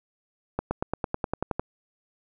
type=accelerating click train; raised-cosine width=1 ms; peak=-12 dBFS; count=11; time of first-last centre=0.59-1.596 s; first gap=120 ms; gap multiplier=0.96; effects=none